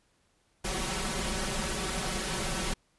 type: noise with comb filter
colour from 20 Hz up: pink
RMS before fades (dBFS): -32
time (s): 0.64-2.74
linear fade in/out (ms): 10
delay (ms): 5.3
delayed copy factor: +1
effects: pink hiss -70 dBFS RMS until 2.98 s + resampled to 24000 Hz